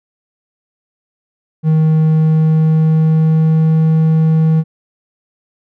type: tone with pitch glide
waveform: triangle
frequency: 157.5 to 159.33 Hz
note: D#3 to D#3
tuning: +21 to +41 cents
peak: -6 dBFS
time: 1.63-4.64 s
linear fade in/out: 50 ms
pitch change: +20 cents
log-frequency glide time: 2.07-3.82 s
effects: none